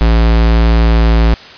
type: tone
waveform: square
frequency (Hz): 56.3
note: A1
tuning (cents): +40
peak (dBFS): -7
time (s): 0.01-1.34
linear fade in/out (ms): 0
effects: white hiss -33 dBFS RMS until 1.57 s + resampled to 11025 Hz